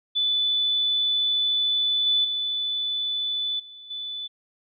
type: tone with level steps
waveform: sine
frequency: 3487 Hz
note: A7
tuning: 16 cents flat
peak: -20 / -18 / -24 / -41 / -30 dBFS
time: 0.15-4.28 s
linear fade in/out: 20 ms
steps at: 2.06 / 2.24 / 3.59 / 3.9 s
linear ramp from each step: 10 ms
effects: none